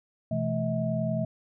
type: tone cluster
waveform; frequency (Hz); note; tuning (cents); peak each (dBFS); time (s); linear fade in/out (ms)
sine; 126.2 / 165.8 / 216.7 / 640; B2 / E3 / A3 / D#5; +38 / +10 / -26 / +49; -31; 0.31-1.25; 5
effects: none